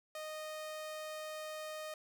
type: tone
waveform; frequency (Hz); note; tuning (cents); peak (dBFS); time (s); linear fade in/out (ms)
sawtooth; 619; D#5; -9; -38; 0.15-1.94; 2
effects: none